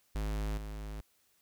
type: tone with level steps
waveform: square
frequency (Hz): 52.3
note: G#1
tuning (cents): +13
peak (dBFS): -33 / -40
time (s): 0.15-1.01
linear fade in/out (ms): 5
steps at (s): 0.57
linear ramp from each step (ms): 10
effects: white hiss -71 dBFS RMS until 1.41 s